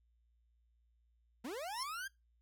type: linear sweep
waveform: 40% pulse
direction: up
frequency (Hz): 210 to 1630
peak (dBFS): -40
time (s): 1.44-2.08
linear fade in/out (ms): 10
type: tone with exponential growth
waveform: 35% pulse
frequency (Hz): 5380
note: E8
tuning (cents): +34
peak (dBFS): -34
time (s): 1.6-1.83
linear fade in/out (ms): 1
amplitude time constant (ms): 50
effects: noise-tail reverb RT60 0.2 s tail -21 dB re dry + added 58 Hz sine -70 dBFS peak until 2.41 s

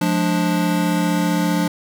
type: chord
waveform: square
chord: D diminished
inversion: first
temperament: just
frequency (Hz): 176.2 / 211.4 / 293.7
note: F3 / Ab3 / D4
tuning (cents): +16 / +31 / 0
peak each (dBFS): -20 / -25 / -22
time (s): 0.01-1.68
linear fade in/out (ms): 5
effects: none

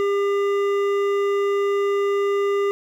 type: tone with hard clipping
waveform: triangle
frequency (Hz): 401.2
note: G4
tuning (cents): +40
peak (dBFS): -20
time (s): 0-2.71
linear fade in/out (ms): 0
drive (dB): 15
effects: none

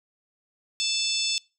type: harmonic tone with a mistuned harmonic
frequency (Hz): 880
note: A5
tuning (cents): 0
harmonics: 3 / 4 / 5 / 6 / 7 / 8 / 9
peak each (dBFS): -32 / -28 / -33 / -29 / -36 / -38 / -35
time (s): 0.8-1.38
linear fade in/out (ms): 0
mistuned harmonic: 7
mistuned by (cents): +60
effects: noise-tail reverb RT60 0.3 s tail -25 dB re dry

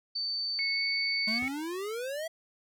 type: tone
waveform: sine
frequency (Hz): 4555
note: C#8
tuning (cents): +46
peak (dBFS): -30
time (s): 0.15-1.39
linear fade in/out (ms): 10
type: tone with pitch glide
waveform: sine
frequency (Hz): 2200 to 2213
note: C#7 to C#7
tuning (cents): -14 to -3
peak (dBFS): -30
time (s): 0.59-1.48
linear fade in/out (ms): 0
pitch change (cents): +11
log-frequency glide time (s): 0.71-0.83
type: exponential sweep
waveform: square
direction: up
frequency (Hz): 210.7 to 666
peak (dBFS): -34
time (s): 1.27-2.28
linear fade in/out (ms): 10
type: tone with exponential decay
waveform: sawtooth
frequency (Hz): 81.7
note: E2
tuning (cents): -15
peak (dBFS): -36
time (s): 1.42-1.54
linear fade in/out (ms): 5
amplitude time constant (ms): 25
effects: none

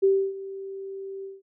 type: tone with ADSR envelope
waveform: sine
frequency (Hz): 389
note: G4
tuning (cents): -13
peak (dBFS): -15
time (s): 0.02-1.42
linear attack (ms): 20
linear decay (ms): 290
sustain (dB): -18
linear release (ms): 180
effects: none

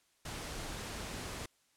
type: noise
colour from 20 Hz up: pink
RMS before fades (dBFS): -42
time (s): 0.25-1.46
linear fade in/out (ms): 5
effects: white hiss -72 dBFS RMS until 1.76 s + low-pass 10000 Hz 12 dB/octave

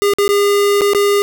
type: tone with dropouts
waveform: square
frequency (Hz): 405.6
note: G#4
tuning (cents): -41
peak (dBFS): -11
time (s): 0.02-1.22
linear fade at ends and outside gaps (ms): 0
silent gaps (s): 0.136-0.185 / 0.279-0.29 / 0.81-0.817 / 0.934-0.948
effects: none

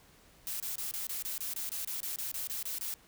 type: noise bursts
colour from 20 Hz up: blue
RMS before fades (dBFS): -37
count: 16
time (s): 0.47-2.94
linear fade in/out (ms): 0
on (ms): 130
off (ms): 26
effects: pink hiss -61 dBFS RMS until 3.07 s

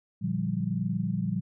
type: chord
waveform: sine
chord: G minor seventh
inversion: first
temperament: equal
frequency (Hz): 116.54 / 146.83 / 174.61 / 196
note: Bb2 / D3 / F3 / G3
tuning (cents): 0 / 0 / 0 / 0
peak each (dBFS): -33 / -36 / -30 / -31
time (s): 0.21-1.41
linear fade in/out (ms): 20
effects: none

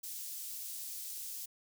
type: high-pass noise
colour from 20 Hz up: white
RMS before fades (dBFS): -43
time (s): 0.03-1.46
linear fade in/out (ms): 10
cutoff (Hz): 5300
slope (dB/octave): 12
effects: none

